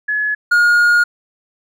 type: tone pair in turn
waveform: sine / triangle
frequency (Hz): 1700 / 1429.5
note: G#6 / F6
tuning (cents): +40 / +40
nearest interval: minor third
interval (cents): 300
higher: first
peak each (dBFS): -15 / -7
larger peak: second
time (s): 0.08-0.35 / 0.51-1.04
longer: second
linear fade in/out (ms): 10
effects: none